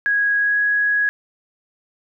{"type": "tone with pitch glide", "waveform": "sine", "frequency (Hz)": [1654, 1666.5], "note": ["G#6", "G#6"], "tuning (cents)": [-8, 5], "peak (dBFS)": -15, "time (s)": [0.06, 1.09], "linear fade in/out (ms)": 0, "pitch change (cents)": 13, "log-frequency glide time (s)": [0.38, 0.58], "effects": []}